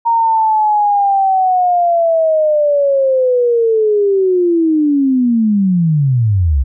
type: linear sweep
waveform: sine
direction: down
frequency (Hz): 932.3 to 60.9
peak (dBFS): -9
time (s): 0.05-6.64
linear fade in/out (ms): 20
effects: none